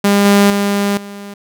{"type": "tone with level steps", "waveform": "sawtooth", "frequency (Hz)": 201.6, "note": "G3", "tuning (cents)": 49, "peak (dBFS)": [-5, -3, -9, -24], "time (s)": [0.04, 1.34], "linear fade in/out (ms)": 5, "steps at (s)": [0.25, 0.5, 0.97], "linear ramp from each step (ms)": 2, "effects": []}